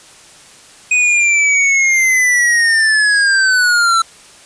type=linear sweep; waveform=square; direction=down; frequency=2503 to 1329 Hz; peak=-10 dBFS; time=0.91-4.02 s; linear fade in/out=5 ms; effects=white hiss -41 dBFS RMS until 4.45 s + resampled to 22050 Hz